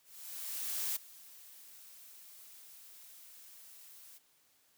blue noise with ADSR envelope, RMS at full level -35 dBFS, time 0.03-4.19 s, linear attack 930 ms, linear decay 11 ms, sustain -20 dB, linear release 25 ms, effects white hiss -70 dBFS RMS until 4.77 s + high-pass 80 Hz 12 dB/octave

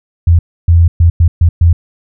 sine tone bursts at uneven times, 84.5 Hz, E2, 43 cents sharp, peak -3 dBFS, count 6, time 0.27-0.39 / 0.68-0.88 / 1-1.1 / 1.2-1.28 / 1.41-1.49 / 1.61-1.73 s, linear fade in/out 5 ms, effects none

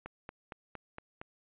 click train, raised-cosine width 0.5 ms, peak -27 dBFS, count 6, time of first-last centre 0.06-1.215 s, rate 4.33 Hz, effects resampled to 8000 Hz

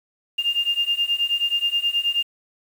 sine beating tone pair, 2803 / 2812.4 Hz, F7 / F7, +6 / +11 cents, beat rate 9.4 Hz, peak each -23 / -22 dBFS, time 0.38-2.23 s, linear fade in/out 10 ms, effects 7-bit

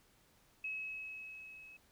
sine tone with level ramp, 2570 Hz, E7, 45 cents flat, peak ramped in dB -37 to -53 dBFS, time 0.64-1.77 s, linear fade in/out 5 ms, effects pink hiss -69 dBFS RMS until 1.91 s

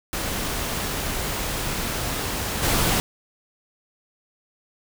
pink noise with level steps, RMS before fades -27 / -21 dBFS, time 0.13-3 s, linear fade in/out 0 ms, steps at 2.62 s, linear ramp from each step 20 ms, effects none

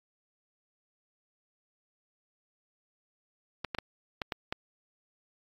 clicks, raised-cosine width 0.3 ms, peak -16 dBFS, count 6, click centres 3.647 / 3.748 / 3.786 / 4.218 / 4.322 / 4.525 s, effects AAC 32 kbps

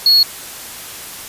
triangle tone, 4338 Hz, C#8, 38 cents flat, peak -6 dBFS, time 0.06-0.23 s, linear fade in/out 2 ms, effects white hiss -31 dBFS RMS until 1.28 s + resampled to 32000 Hz

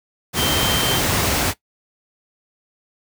sine tone in noise, 3136 Hz, G7, in tune, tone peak -22 dBFS, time 0.35-1.02 s, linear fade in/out 50 ms, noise pink, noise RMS -19 dBFS, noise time 0.33-1.54 s, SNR -6 dB, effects noise-tail reverb RT60 0.1 s tail -18 dB re dry + high-pass 60 Hz 12 dB/octave

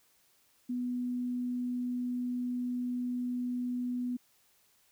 sine tone, 246.9 Hz, B3, in tune, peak -31 dBFS, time 0.69-4.17 s, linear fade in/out 10 ms, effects white hiss -68 dBFS RMS until 4.91 s

